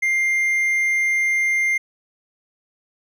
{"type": "tone", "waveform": "triangle", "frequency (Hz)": 2100, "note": "C7", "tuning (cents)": 6, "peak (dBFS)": -15, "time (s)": [0.02, 1.78], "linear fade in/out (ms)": 10, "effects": []}